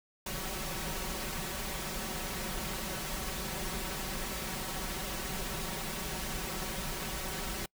pink noise with comb filter, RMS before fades -37 dBFS, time 0.26-7.66 s, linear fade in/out 5 ms, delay 5.3 ms, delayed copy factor +0.75, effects noise-tail reverb RT60 0.1 s tail -26 dB re dry

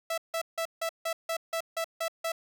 sawtooth tone bursts, 659.3 Hz, E5, in tune, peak -25 dBFS, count 10, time 0.1-2.32 s, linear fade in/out 5 ms, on 78 ms, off 160 ms, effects none

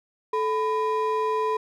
triangle ring-modulated tone, 717 Hz, F5, 45 cents sharp, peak -17 dBFS, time 0.33-1.57 s, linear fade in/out 5 ms, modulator 282 Hz, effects none

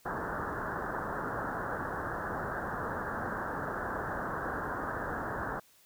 white low-pass noise, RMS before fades -36 dBFS, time 0.05-5.6 s, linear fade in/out 10 ms, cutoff 1700 Hz, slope 96 dB/octave, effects white hiss -63 dBFS RMS until 5.85 s

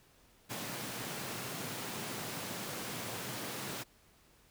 pink high-pass noise, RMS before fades -41 dBFS, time 0.49-3.84 s, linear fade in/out 20 ms, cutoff 110 Hz, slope 48 dB/octave, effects pink hiss -65 dBFS RMS until 4.5 s

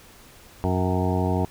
harmonic tone with a mistuned harmonic, 91.9 Hz, F#2, 11 cents flat, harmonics 1 / 2 / 3 / 4 / 5 / 7 / 8 / 9 / 10, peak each -24 / -27 / -29 / -30 / -31 / -32 / -33 / -34 / -34 dBFS, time 0.64-1.45 s, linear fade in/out 0 ms, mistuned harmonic 8, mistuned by +23 cents, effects pink hiss -49 dBFS RMS until 1.5 s

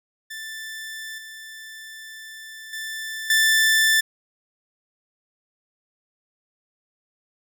sawtooth tone with level steps, 1766 Hz, A6, 6 cents sharp, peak -29 / -34 / -26 / -12 dBFS, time 0.3-4.01 s, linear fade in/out 10 ms, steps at 1.18 / 2.73 / 3.3 s, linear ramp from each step 2 ms, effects none

